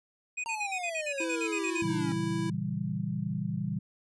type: tone bursts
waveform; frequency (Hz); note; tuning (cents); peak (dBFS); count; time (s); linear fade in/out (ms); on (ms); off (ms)
square; 2489; D#7; 0; -32; 13; 0.37-1.821; 10; 71; 44
type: exponential sweep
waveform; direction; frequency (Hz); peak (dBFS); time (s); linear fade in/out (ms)
square; down; 932.3 to 271.1; -35; 0.46-2.12; 0
type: tone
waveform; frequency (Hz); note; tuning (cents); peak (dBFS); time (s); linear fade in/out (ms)
square; 329.6; E4; 0; -33; 1.2-2.5; 5
type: chord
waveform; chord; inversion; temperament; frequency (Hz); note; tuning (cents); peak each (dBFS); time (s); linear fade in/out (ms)
sine; A# diminished seventh; none; equal; 116.54 / 138.59 / 164.81 / 196; A#2 / C#3 / E3 / G3; 0 / 0 / 0 / 0; -37 / -37 / -34 / -34; 1.82-3.79; 5
effects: resampled to 24000 Hz